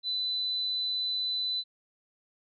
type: tone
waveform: sine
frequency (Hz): 4002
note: B7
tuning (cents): +22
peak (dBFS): -28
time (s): 0.03-1.64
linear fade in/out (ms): 50
effects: none